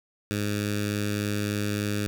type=tone with notch filter; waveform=10% pulse; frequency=103.4 Hz; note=G#2; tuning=7 cents flat; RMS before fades=-28 dBFS; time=0.31-2.07 s; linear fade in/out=0 ms; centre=750 Hz; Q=0.66; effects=none